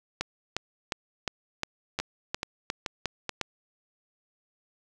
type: two click trains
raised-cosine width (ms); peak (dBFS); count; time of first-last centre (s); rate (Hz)
0.2; -13 / -11; 4 / 10; 2-3.293 / 0.21-3.413; 2.32 / 2.81
effects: none